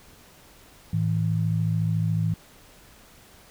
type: tone pair together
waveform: sine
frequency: 108.26 / 162.2 Hz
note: A2 / E3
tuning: -28 / -28 cents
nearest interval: perfect fifth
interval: 700 cents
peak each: -24 dBFS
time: 0.93-2.34 s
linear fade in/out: 5 ms
effects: pink hiss -52 dBFS RMS until 3.5 s